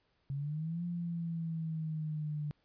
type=exponential two-way sweep; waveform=sine; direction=up then down; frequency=136.1 to 174.61 to 147.9 Hz; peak=-34 dBFS; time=0.3-2.51 s; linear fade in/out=0 ms; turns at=0.84 s; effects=pink hiss -75 dBFS RMS until 2.64 s + resampled to 11025 Hz